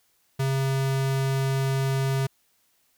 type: tone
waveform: square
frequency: 134.8 Hz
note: C#3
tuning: 48 cents flat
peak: -23 dBFS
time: 0.39-2.27 s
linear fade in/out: 10 ms
effects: white hiss -67 dBFS RMS until 2.97 s